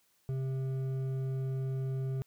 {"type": "tone with hard clipping", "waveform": "sine", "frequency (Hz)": 132.6, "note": "C3", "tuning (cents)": 23, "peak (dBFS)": -33, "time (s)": [0.29, 2.22], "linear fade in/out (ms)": 0, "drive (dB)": 7, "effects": ["white hiss -71 dBFS RMS until 2.26 s"]}